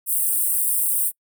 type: high-pass noise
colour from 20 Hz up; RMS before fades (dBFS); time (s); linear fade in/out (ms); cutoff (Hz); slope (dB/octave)
pink; -21; 0.06-1.12; 50; 8400; 96
effects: noise-tail reverb RT60 0.1 s tail -26 dB re dry